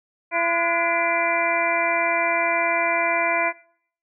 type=harmonic tone with a mistuned harmonic; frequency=338.2 Hz; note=E4; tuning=44 cents sharp; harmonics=1 / 2 / 3 / 4 / 5 / 6 / 7; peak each=-33 / -24 / -26 / -30 / -33 / -26 / -24 dBFS; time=0.31-3.53 s; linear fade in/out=50 ms; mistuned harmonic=4; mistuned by=+120 cents; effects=noise-tail reverb RT60 0.6 s tail -21 dB re dry